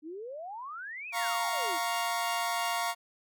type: exponential two-way sweep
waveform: sine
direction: up then down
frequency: 293.7 to 2618 to 293.7 Hz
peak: -38 dBFS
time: 0.02-1.79 s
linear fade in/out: 50 ms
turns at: 1.09 s
type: chord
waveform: sawtooth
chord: Bb minor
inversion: second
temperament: equal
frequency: 698.5 / 932.3 / 1108.7 Hz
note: F5 / Bb5 / Db6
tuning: 0 / 0 / 0 cents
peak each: -29 / -30 / -31 dBFS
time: 1.12-2.95 s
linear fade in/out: 50 ms
effects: none